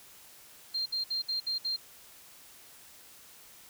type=tone bursts; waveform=sine; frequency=4186 Hz; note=C8; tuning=in tune; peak=-29 dBFS; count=6; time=0.74-1.765 s; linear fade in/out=10 ms; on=120 ms; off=61 ms; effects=white hiss -54 dBFS RMS until 3.69 s